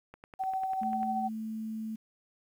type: click train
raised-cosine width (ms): 0.5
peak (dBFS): -32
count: 10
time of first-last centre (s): 0.14-1.031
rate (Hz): 10.1
type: tone with tremolo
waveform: sine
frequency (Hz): 762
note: G5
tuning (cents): -49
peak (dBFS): -28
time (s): 0.39-1.29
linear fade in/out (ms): 20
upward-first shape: sine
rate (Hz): 13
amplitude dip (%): 35
type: tone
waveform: sine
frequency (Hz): 220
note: A3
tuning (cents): 0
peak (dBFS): -34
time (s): 0.81-1.96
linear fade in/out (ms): 10
effects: 10-bit